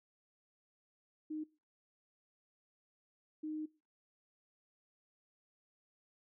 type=tone bursts at uneven times; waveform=sine; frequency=308.7 Hz; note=D#4; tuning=14 cents flat; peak=-38 dBFS; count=2; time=1.3-1.44 / 3.43-3.66 s; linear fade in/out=10 ms; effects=noise-tail reverb RT60 0.3 s tail -20 dB re dry